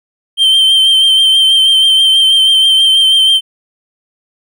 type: tone with vibrato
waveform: triangle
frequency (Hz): 3132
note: G7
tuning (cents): -2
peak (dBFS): -4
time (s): 0.37-3.41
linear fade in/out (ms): 50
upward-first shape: triangle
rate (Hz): 6.2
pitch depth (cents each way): 32
effects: none